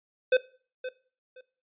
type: tone with echo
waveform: square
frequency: 510 Hz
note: C5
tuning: 44 cents flat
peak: -19 dBFS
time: 0.32-0.37 s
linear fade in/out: 5 ms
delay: 520 ms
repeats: 2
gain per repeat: -14 dB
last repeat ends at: 1.41 s
effects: noise-tail reverb RT60 0.4 s tail -18 dB re dry + resampled to 8000 Hz